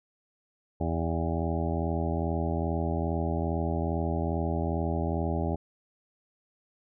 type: harmonic tone with a mistuned harmonic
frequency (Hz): 82.41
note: E2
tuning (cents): 0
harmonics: 1 / 2 / 3 / 4 / 5 / 7 / 8 / 9 / 10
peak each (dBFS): -30 / -33 / -35 / -36 / -37 / -38 / -39 / -40 / -40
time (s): 0.8-5.56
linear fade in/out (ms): 10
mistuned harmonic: 10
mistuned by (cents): -21
effects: none